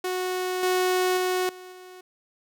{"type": "tone with level steps", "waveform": "sawtooth", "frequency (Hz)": 367.4, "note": "F#4", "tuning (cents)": -12, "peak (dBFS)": [-22, -17, -19, -37, -39], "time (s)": [0.04, 2.01], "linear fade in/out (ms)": 5, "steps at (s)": [0.63, 1.17, 1.49, 1.72], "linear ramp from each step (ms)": 2, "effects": []}